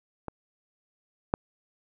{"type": "clicks", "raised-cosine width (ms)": 1, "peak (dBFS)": [-20, -9], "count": 2, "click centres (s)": [0.283, 1.339], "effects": []}